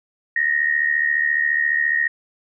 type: tone with amplitude modulation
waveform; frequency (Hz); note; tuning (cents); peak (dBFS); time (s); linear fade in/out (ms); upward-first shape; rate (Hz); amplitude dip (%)
sine; 1864.7; A#6; 0; -13; 0.36-2.08; 5; sine; 74.5; 75
effects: none